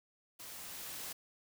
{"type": "noise with level ramp", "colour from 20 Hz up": "white", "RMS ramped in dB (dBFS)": [-49, -43], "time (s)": [0.39, 1.13], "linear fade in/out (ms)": 10, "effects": []}